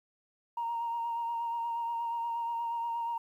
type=tone with vibrato; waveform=sine; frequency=932.3 Hz; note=A#5; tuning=in tune; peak=-30 dBFS; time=0.57-3.18 s; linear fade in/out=5 ms; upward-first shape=sine; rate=8.4 Hz; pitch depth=22 cents each way; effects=tanh soft clip ceiling -27 dBFS + 11-bit